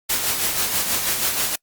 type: noise with tremolo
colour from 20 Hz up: white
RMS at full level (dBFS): -20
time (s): 0.09-1.56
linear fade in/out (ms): 10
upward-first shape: sine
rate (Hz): 6.2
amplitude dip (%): 45
effects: noise-tail reverb RT60 0.1 s tail -26 dB re dry + Opus 48 kbps